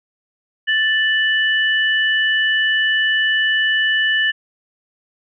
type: tone pair together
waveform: sine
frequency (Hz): 1760 / 2960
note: A6 / F#7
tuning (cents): 0 / 0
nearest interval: major sixth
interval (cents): 900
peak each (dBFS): -15 / -20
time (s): 0.67-4.32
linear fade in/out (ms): 20
effects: none